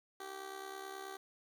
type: tone with amplitude modulation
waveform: 15% pulse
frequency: 387.2 Hz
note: G4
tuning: 21 cents flat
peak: -35 dBFS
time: 0.2-1.17 s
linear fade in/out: 5 ms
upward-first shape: sine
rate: 69.4 Hz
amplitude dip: 65%
effects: none